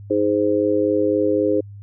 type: chord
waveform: sine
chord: Ab major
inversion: second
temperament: just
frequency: 311.5 / 415.3 / 519.1 Hz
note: Eb4 / Ab4 / C5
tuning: +2 / 0 / -14 cents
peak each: -20 dBFS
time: 0.1-1.61 s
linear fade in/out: 10 ms
effects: added 101 Hz sine -35 dBFS peak until 1.82 s